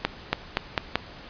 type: accelerating click train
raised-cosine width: 0.3 ms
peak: -5 dBFS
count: 5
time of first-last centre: 0.05-0.956 s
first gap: 280 ms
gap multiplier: 0.86
effects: pink hiss -44 dBFS RMS until 1.29 s + resampled to 11025 Hz